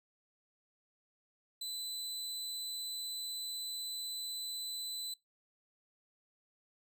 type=tone; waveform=sawtooth; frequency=4008 Hz; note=B7; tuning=25 cents sharp; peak=-36 dBFS; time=1.61-5.14 s; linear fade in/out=5 ms; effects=noise-tail reverb RT60 0.2 s tail -23 dB re dry